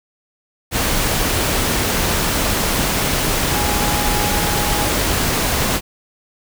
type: tone in noise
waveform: sine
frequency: 830.6 Hz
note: G#5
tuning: in tune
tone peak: -24 dBFS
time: 3.51-4.93 s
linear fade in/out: 50 ms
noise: pink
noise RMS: -18 dBFS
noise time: 0.71-5.81 s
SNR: -9 dB
effects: none